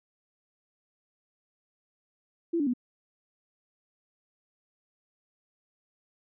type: tone with pitch steps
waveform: sine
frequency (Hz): 336.9 / 288.2 / 246.6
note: E4 / D4 / B3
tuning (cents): +38 / -33 / -2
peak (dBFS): -24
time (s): 2.53-2.737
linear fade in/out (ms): 10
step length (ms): 69
effects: none